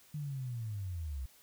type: linear sweep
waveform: sine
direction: down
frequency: 152.4 to 62.2 Hz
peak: -36 dBFS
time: 0.14-1.26 s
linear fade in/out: 5 ms
effects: white hiss -62 dBFS RMS until 1.42 s